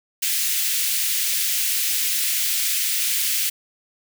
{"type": "high-pass noise", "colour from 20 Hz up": "white", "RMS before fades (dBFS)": -22, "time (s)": [0.22, 3.5], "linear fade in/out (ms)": 10, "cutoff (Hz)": 2000, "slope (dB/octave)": 24, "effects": []}